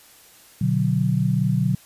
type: chord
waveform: sine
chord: B minor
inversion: none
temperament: just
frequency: 123.47 / 148.16 / 185.21 Hz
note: B2 / D3 / F#3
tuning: 0 / +16 / +2 cents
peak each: -22 dBFS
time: 0.61-1.75 s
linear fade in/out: 5 ms
effects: white hiss -50 dBFS RMS until 1.85 s + resampled to 32000 Hz